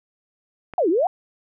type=click; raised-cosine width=0.5 ms; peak=-21 dBFS; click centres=0.737 s
type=exponential two-way sweep; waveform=sine; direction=down then up; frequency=784 to 306.4 to 784 Hz; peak=-16 dBFS; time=0.78-1.07 s; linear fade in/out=2 ms; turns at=0.89 s
effects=none